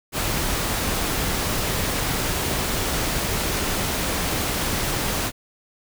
pink noise, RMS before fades -24 dBFS, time 0.12-5.32 s, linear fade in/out 50 ms, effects none

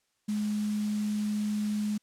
sine tone in noise, 210 Hz, G#3, 19 cents sharp, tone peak -27 dBFS, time 0.28-1.98 s, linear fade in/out 10 ms, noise white, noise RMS -45 dBFS, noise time 0.28-1.98 s, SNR +15 dB, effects white hiss -75 dBFS RMS until 2.02 s + low-pass 9000 Hz 12 dB/octave

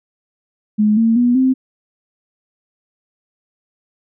sine tone with pitch steps, 211.6 / 226.8 / 243.1 / 260.5 Hz, G#3 / A#3 / B3 / C4, +33 / -47 / -27 / -7 cents, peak -10 dBFS, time 0.78-1.54 s, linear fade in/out 20 ms, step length 190 ms, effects none

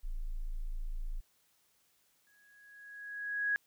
sine tone, 27.64 Hz, A0, 9 cents sharp, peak -34 dBFS, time 0.03-1.21 s, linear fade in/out 20 ms
sine tone with exponential growth, 1661.2 Hz, G#6, in tune, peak -27 dBFS, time 2.27-3.56 s, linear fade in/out 0 ms, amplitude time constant 280 ms
effects white hiss -72 dBFS RMS until 3.66 s

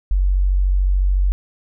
sine tone, 46.91 Hz, F#1, 25 cents sharp, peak -13 dBFS, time 0.11-1.32 s, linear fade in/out 0 ms, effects none

